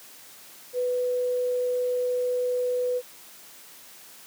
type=tone; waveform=sine; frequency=496.3 Hz; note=B4; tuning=8 cents sharp; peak=-23 dBFS; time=0.73-3.02 s; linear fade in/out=50 ms; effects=white hiss -48 dBFS RMS until 4.26 s + high-pass 150 Hz 12 dB/octave